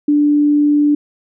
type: tone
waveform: sine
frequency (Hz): 293.7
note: D4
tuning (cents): 0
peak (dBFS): -9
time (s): 0.08-0.95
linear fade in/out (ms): 5
effects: none